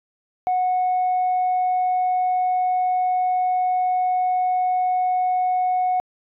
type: tone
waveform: sine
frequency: 734 Hz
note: F#5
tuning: 14 cents flat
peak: -16 dBFS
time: 0.47-6 s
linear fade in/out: 0 ms
effects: tanh soft clip ceiling -15 dBFS